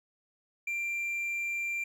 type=tone; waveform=triangle; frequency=2369 Hz; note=D7; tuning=14 cents sharp; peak=-29 dBFS; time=0.67-1.84 s; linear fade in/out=5 ms; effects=none